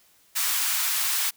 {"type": "high-pass noise", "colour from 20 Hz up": "white", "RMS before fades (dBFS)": -25, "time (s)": [0.35, 1.31], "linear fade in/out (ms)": 20, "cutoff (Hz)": 940, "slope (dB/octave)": 24, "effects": ["white hiss -60 dBFS RMS until 1.36 s"]}